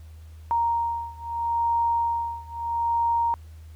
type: beating tone pair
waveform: sine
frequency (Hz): 932.3 / 933.07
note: A#5 / A#5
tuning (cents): 0 / +1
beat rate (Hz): 0.77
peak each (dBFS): -25 / -26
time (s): 0.51-3.34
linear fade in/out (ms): 0
effects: added 79 Hz sine -41 dBFS peak until 3.75 s + pink hiss -60 dBFS RMS until 3.75 s